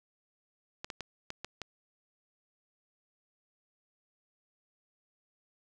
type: clicks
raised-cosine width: 0.2 ms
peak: -21 dBFS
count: 6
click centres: 0.845 / 0.902 / 1.007 / 1.304 / 1.446 / 1.617 s
effects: none

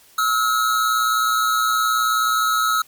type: tone pair together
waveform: square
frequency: 1294 / 1413.1 Hz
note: E6 / F6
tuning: -32 / +20 cents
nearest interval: major second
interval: 152 cents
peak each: -18 / -24 dBFS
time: 0.18-2.82 s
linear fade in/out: 5 ms
effects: white hiss -51 dBFS RMS until 2.87 s + MP3 96 kbps

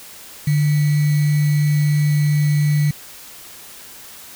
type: tone with sample-and-hold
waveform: sine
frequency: 148.5 Hz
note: D3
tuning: 20 cents sharp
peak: -13 dBFS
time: 0.47-2.91 s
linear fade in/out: 5 ms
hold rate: 2100 Hz
effects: white hiss -39 dBFS RMS until 4.35 s

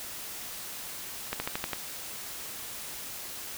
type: slowing click train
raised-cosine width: 0.3 ms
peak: -14 dBFS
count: 6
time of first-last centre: 1.33-1.733 s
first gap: 70 ms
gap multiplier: 1.07
effects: white hiss -40 dBFS RMS until 3.57 s

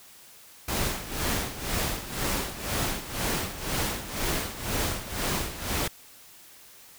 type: noise with tremolo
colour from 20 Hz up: pink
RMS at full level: -27 dBFS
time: 0.68-5.88 s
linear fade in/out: 5 ms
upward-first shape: sine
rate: 2 Hz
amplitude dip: 75%
effects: white hiss -51 dBFS RMS until 6.98 s

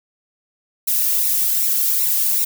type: noise with flanger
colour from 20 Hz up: violet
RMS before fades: -18 dBFS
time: 0.87-2.45 s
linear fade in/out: 10 ms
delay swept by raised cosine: 0.62 to 2.02 ms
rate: 2.6 Hz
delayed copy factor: -0.7
effects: none

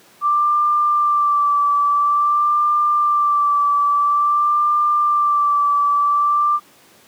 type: tone with vibrato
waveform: sine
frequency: 1174.7 Hz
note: D6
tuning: in tune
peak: -13 dBFS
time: 0.21-6.6 s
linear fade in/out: 50 ms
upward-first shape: sine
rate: 0.49 Hz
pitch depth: 27 cents each way
effects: pink hiss -49 dBFS RMS until 7.07 s + high-pass 200 Hz 12 dB/octave

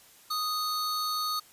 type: tone pair together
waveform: square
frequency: 1244.5 / 4420 Hz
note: D#6 / C#8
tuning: 0 / -6 cents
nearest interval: octave + minor seventh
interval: 2194 cents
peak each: -31 / -33 dBFS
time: 0.3-1.4 s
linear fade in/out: 10 ms
effects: white hiss -56 dBFS RMS until 1.52 s + resampled to 32000 Hz

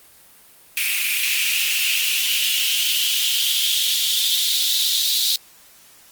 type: noise with high-pass filter sweep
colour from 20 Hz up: white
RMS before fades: -20 dBFS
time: 0.77-5.36 s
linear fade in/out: 2 ms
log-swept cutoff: 2400 to 3900 Hz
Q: 5.8
effects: white hiss -49 dBFS RMS until 6.11 s + Opus 32 kbps

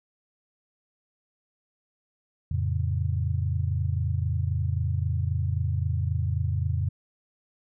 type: chord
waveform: sine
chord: F augmented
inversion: none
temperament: equal with one note detuned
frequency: 87.31 / 111.15 / 138.59 Hz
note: F2 / A2 / C#3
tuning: 0 / +18 / 0 cents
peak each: -26 / -29 / -30 dBFS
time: 2.51-6.89 s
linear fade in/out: 5 ms
effects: none

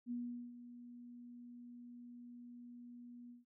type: tone with ADSR envelope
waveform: sine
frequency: 241.7 Hz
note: B3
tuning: 37 cents flat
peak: -38 dBFS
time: 0.06-3.45 s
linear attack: 51 ms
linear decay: 410 ms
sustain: -13 dB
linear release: 150 ms
effects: none

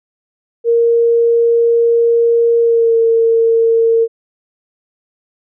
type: tone with pitch glide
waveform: sine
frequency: 466.2 to 456.6 Hz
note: A#4 to A#4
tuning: 0 to -36 cents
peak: -8 dBFS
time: 0.64-4.08 s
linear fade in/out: 50 ms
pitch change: -36 cents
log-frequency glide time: 2.6-2.97 s
effects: none

